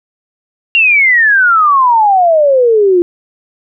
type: exponential sweep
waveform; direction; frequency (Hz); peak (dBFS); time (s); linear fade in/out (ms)
sine; down; 2800 to 342.3; -5; 0.75-3.02; 0
effects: none